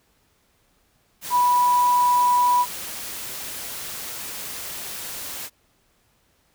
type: tone in noise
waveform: sine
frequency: 982 Hz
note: B5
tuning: 10 cents flat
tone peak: -15 dBFS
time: 1.3-2.66 s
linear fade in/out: 50 ms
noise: white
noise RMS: -33 dBFS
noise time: 1.21-5.5 s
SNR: +15 dB
effects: pink hiss -64 dBFS RMS until 6.54 s